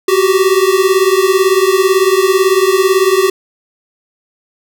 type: beating tone pair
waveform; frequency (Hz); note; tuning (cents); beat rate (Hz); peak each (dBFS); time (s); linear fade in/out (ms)
square; 371.7 / 389.7; F#4 / G4; +8 / -10; 18; -12; 0.08-3.3; 5
effects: none